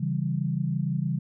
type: chord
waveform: sine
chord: C# diminished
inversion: none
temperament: equal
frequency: 138.59 / 164.81 / 196 Hz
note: C#3 / E3 / G3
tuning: 0 / 0 / 0 cents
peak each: -28 / -28 / -31 dBFS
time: 0-1.19 s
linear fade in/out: 10 ms
effects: none